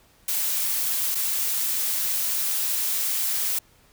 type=noise with dropouts; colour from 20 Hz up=blue; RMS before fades=-25 dBFS; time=0.28-3.59 s; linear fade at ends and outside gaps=5 ms; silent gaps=1.148-1.152 s; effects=pink hiss -58 dBFS RMS until 3.92 s